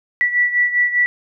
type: beating tone pair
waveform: sine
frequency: 1954 / 1959 Hz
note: B6 / B6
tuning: -19 / -15 cents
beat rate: 5 Hz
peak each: -15 / -20 dBFS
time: 0.21-1.06 s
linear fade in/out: 0 ms
effects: none